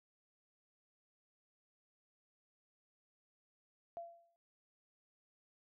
sine tone with exponential decay, 681 Hz, F5, 44 cents flat, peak -40 dBFS, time 3.97-4.36 s, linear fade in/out 0 ms, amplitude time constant 84 ms, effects none

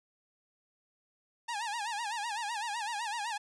sawtooth tone with vibrato, 880 Hz, A5, in tune, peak -30 dBFS, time 1.48-3.38 s, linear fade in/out 10 ms, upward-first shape sine, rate 7.9 Hz, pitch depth 150 cents each way, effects resampled to 22050 Hz

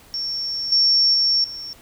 sine tone with level steps, 5470 Hz, F8, 37 cents flat, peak -23 / -13 / -15 / -30 dBFS, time 0.14-1.73 s, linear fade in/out 0 ms, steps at 0.72 / 1.14 / 1.44 s, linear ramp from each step 2 ms, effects pink hiss -49 dBFS RMS until 1.81 s

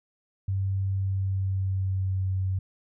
sine tone with pitch glide, 96.7 to 94.49 Hz, G2 to F#2, -23 to +37 cents, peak -24 dBFS, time 0.48-2.59 s, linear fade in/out 5 ms, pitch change -40 cents, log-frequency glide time 0.93-2.3 s, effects none

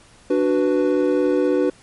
triangle chord, B minor, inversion first, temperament equal, 293.7 / 370 / 493.9 Hz, D4 / F#4 / B4, 0 / 0 / 0 cents, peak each -18 dBFS, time 0.3-1.7 s, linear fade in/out 5 ms, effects pink hiss -50 dBFS RMS until 1.82 s + MP3 48 kbps

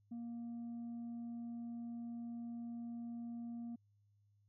sine tone, 235 Hz, A#3, 14 cents sharp, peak -40 dBFS, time 0.11-3.76 s, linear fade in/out 10 ms, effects tanh soft clip ceiling -42 dBFS + added 102 Hz sine -70 dBFS peak until 4.48 s

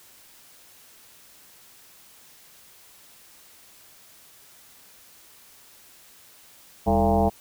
sine tone with frequency modulation, 441.6 Hz, A4, 6 cents sharp, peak -17 dBFS, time 6.86-7.3 s, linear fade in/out 20 ms, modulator 120 Hz, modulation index 3.3, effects white hiss -52 dBFS RMS until 7.4 s

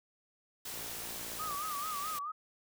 white noise, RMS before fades -42 dBFS, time 0.65-2.19 s, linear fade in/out 5 ms
click train, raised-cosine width 1 ms, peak -36 dBFS, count 47, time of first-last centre 0.74-1.546 s, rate 57.1 Hz
sine tone with vibrato, 1200 Hz, D6, 37 cents sharp, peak -36 dBFS, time 1.39-2.32 s, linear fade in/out 10 ms, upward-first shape sine, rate 4.6 Hz, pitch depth 100 cents each way
effects none

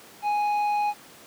sine tone with tanh clipping, 830.6 Hz, G#5, in tune, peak -23 dBFS, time 0.22-0.94 s, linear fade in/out 50 ms, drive 7 dB, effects pink hiss -48 dBFS RMS until 1.26 s + high-pass 200 Hz 12 dB/octave

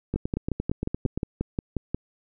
two click trains, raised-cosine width 3 ms, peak -14 / -13 dBFS, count 10 / 11, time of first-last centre 0.14-1.176 / 0.16-1.946 s, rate 8.69 / 5.6 Hz, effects none

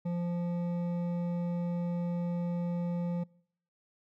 sine tone with hard clipping, 173.8 Hz, F3, 8 cents flat, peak -32 dBFS, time 0.05-3.24 s, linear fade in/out 10 ms, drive 9 dB, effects noise-tail reverb RT60 0.7 s tail -26 dB re dry

